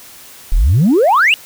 sine exponential sweep, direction up, 30.87 to 2960 Hz, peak -6 dBFS, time 0.52-1.34 s, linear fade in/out 0 ms, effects tanh soft clip ceiling -5 dBFS + white hiss -38 dBFS RMS until 1.45 s

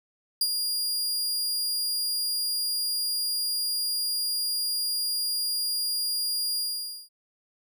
sawtooth tone with ADSR envelope, 4830 Hz, D8, 48 cents sharp, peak -17 dBFS, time 0.41-7.09 s, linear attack 4 ms, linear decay 52 ms, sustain -6 dB, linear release 510 ms, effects none

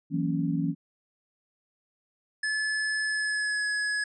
sine chord, F# dominant seventh, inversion third, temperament equal, 164.81 / 185 / 233.1 / 277.2 Hz, E3 / F#3 / A#3 / C#4, 0 / 0 / 0 / 0 cents, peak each -28 / -33 / -34 / -29 dBFS, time 0.1-0.75 s, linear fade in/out 50 ms
square tone with pitch glide, 1725 to 1687.5 Hz, A6 to G#6, -35 to +27 cents, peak -27 dBFS, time 2.43-4.04 s, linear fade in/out 5 ms, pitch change -38 cents, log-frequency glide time 3.04-3.67 s
effects resampled to 24000 Hz

